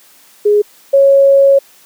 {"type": "tone pair in turn", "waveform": "sine", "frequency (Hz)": [415.3, 551.3], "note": ["G#4", "C#5"], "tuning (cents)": [0, -10], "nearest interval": "perfect fourth", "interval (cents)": 490, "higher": "second", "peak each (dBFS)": [-6, -4], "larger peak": "second", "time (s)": [[0.45, 0.62], [0.93, 1.59]], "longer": "second", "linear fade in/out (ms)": 10, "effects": ["white hiss -45 dBFS RMS until 1.85 s", "high-pass 200 Hz 12 dB/octave"]}